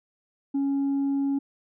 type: tone with tanh clipping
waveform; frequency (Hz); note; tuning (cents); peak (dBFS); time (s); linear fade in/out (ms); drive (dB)
sine; 277.2; C#4; 0; -23; 0.54-1.39; 10; 1
effects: none